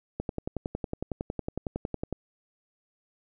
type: click train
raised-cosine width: 2 ms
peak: -17 dBFS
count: 22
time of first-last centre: 0.2-2.127 s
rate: 10.9 Hz
effects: none